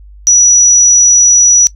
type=tone; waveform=sine; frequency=5870 Hz; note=F#8; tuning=15 cents flat; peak=-3 dBFS; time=0.27-1.67 s; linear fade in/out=0 ms; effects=noise-tail reverb RT60 0.1 s tail -19 dB re dry + added 50 Hz sine -32 dBFS peak until 1.75 s